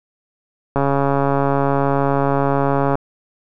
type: click train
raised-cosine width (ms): 1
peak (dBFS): -4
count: 306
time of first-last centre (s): 0.76-2.954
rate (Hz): 139
effects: none